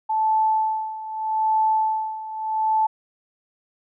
sine tone with tremolo, 874 Hz, A5, 12 cents flat, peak -16 dBFS, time 0.09-2.87 s, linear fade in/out 10 ms, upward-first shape sine, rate 0.81 Hz, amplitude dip 80%, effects none

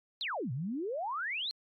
sine exponential two-way sweep, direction down then up, 4314 to 116.54 to 4314 Hz, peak -33 dBFS, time 0.21-1.51 s, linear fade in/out 0 ms, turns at 0.52 s, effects AAC 48 kbps

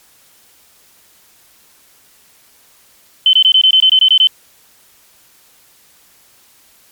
sine tone bursts, 3062 Hz, G7, 41 cents flat, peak -5 dBFS, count 11, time 3.26-4.272 s, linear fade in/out 2 ms, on 72 ms, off 22 ms, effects white hiss -49 dBFS RMS until 6.91 s + MP3 96 kbps

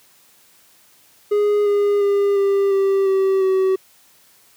triangle tone with pitch steps, 414 / 408.1 / 402.2 / 396.4 / 390.8 / 385.2 / 379.6 Hz, G#4 / G#4 / G4 / G4 / G4 / G4 / F#4, -5 / -30 / +44 / +19 / -5 / -30 / +44 cents, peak -12 dBFS, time 1.31-3.76 s, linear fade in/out 10 ms, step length 350 ms, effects white hiss -53 dBFS RMS until 4.56 s + high-pass 80 Hz 12 dB/octave

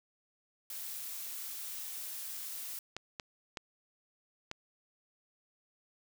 blue noise, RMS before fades -42 dBFS, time 0.7-2.79 s, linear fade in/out 2 ms
clicks, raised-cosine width 0.2 ms, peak -22 dBFS, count 4, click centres 2.966 / 3.198 / 3.572 / 4.514 s
effects none

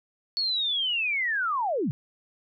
sine linear sweep, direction down, 4435 to 110 Hz, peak -24 dBFS, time 0.37-1.91 s, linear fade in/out 0 ms, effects none

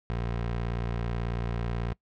20% pulse tone, 58.27 Hz, A#1, in tune, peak -24 dBFS, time 0.1-1.93 s, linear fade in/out 0 ms, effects noise-tail reverb RT60 0.1 s tail -22 dB re dry + low-pass 3000 Hz 12 dB/octave

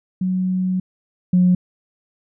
sine tone pair in turn, 185 / 180.67 Hz, F#3 / F#3, 0 / -41 cents, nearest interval unison, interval 41 cents, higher first, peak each -17 / -10 dBFS, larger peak second, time 0.21-0.8 / 1.33-1.55 s, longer first, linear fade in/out 5 ms, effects tanh soft clip ceiling -6 dBFS

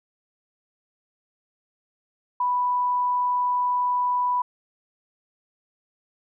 sine tone, 987.8 Hz, B5, in tune, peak -20 dBFS, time 2.4-4.42 s, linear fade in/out 5 ms, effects none

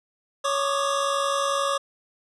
square tone cluster, 557 / 1103 / 1174 / 1225 Hz, C#5 / C#6 / D6 / D#6, +8 / -9 / -1 / -27 cents, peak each -27 / -30 / -29 / -30 dBFS, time 0.44-1.78 s, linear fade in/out 10 ms, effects resampled to 24000 Hz

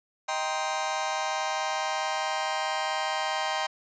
sawtooth chord, C minor seventh, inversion first, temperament just, 627.9 / 784.9 / 941.9 / 1046.5 Hz, Eb5 / G5 / Bb5 / C6, +16 / +2 / +18 / 0 cents, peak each -30 / -27 / -30 / -30 dBFS, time 0.28-3.67 s, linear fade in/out 10 ms, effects resampled to 16000 Hz

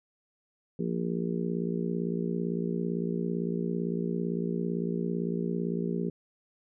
harmonic tone, 57.8 Hz, A#1, 14 cents flat, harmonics 3 / 4 / 5 / 6 / 7 / 8, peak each -31 / -34 / -45 / -38 / -35 / -41 dBFS, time 0.79-6.1 s, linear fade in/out 5 ms, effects none

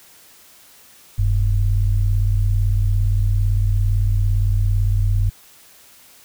sine tone pair together, 41.88 / 99.6 Hz, E1 / G2, +28 / +28 cents, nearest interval octave + minor third, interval 1500 cents, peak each -17 dBFS, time 1.18-5.3 s, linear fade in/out 10 ms, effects white hiss -48 dBFS RMS until 6.24 s

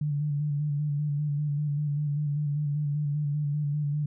sine tone with vibrato, 146.83 Hz, D3, in tune, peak -25 dBFS, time 0.01-4.06 s, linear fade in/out 5 ms, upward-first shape square, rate 5.1 Hz, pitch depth 32 cents each way, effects none

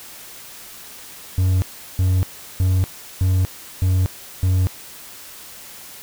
triangle tone bursts, 92.5 Hz, F#2, in tune, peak -12 dBFS, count 6, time 1.38-4.67 s, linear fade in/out 0 ms, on 240 ms, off 370 ms, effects white hiss -39 dBFS RMS until 6.02 s

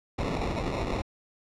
pink noise with sample-and-hold, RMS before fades -30 dBFS, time 0.18-1.02 s, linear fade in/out 10 ms, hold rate 1575 Hz, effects low-pass 5000 Hz 12 dB/octave

